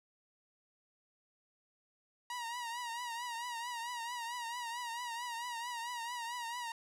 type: tone with vibrato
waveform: sawtooth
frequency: 951 Hz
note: A#5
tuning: 34 cents sharp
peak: -35 dBFS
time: 2.3-6.72 s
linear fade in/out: 2 ms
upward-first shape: triangle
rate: 4.5 Hz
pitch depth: 79 cents each way
effects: low-pass 11000 Hz 12 dB/octave